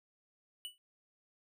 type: tone with exponential decay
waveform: square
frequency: 2958 Hz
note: F#7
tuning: 1 cent flat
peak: -38 dBFS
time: 0.65-0.78 s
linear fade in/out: 0 ms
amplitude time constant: 28 ms
effects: none